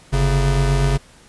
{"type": "tone pair together", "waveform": "square", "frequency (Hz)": [48.33, 136.7], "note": ["G1", "C#3"], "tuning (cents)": [-24, -24], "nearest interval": "octave + tritone", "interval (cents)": 1800, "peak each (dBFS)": -18, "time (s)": [0.12, 0.98], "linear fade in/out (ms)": 20, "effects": ["pink hiss -48 dBFS RMS until 1.28 s", "resampled to 24000 Hz"]}